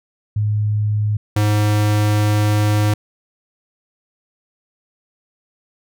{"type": "tone pair in turn", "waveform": ["sine", "square"], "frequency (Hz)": [105.5, 105.07], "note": ["G#2", "G#2"], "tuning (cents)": [28, 21], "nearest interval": "unison", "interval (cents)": 7, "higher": "first", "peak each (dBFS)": [-15, -14], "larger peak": "second", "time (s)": [[0.36, 1.17], [1.36, 2.94]], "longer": "second", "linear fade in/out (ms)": 5, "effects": []}